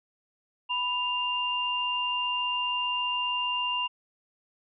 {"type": "tone pair together", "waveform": "sine", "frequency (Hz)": [988.2, 2795], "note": ["B5", "F7"], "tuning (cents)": [1, 1], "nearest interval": "octave + tritone", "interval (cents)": 1800, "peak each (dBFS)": [-30, -28], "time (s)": [0.69, 3.88], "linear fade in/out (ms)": 20, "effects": []}